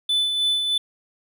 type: tone with tremolo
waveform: triangle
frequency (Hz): 3500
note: A7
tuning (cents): -10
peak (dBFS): -16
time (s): 0.09-0.78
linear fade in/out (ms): 5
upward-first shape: sine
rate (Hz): 3.2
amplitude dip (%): 40
effects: none